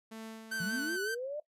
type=tone with tremolo; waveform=sawtooth; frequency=222.3 Hz; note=A3; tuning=18 cents sharp; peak=-38 dBFS; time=0.11-0.97 s; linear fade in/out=10 ms; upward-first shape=sine; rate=2 Hz; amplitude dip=50%
type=tone with vibrato; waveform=45% pulse; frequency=1521 Hz; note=F#6; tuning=47 cents sharp; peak=-34 dBFS; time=0.51-1.15 s; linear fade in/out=10 ms; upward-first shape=sine; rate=5.4 Hz; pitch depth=46 cents each way
type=linear sweep; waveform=sine; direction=up; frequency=159.4 to 613 Hz; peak=-35 dBFS; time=0.6-1.4 s; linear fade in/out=5 ms
effects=noise-tail reverb RT60 0.1 s tail -17 dB re dry + resampled to 32000 Hz